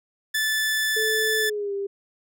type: tone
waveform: sawtooth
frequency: 1748 Hz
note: A6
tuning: 12 cents flat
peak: -18 dBFS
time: 0.34-1.5 s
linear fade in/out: 10 ms
type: tone with pitch glide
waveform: sine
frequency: 436.4 to 397.9 Hz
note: A4 to G4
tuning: -14 to +26 cents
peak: -25 dBFS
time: 0.96-1.87 s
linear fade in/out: 10 ms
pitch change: -160 cents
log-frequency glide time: 1.39-1.73 s
effects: none